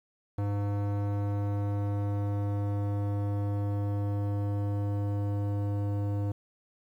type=tone with low-pass filter sweep; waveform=square; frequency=101.6 Hz; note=G#2; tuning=38 cents flat; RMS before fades=-30 dBFS; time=0.38-6.32 s; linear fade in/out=5 ms; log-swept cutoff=1000 to 660 Hz; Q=0.76; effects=10-bit